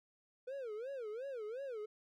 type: tone with vibrato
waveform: triangle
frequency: 483.9 Hz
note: B4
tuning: 35 cents flat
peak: -39 dBFS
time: 0.47-1.86 s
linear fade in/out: 10 ms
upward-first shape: sine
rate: 2.8 Hz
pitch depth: 250 cents each way
effects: none